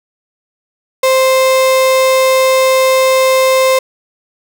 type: tone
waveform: 35% pulse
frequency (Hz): 523.3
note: C5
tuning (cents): 0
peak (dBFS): -6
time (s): 1.03-3.79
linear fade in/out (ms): 5
effects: none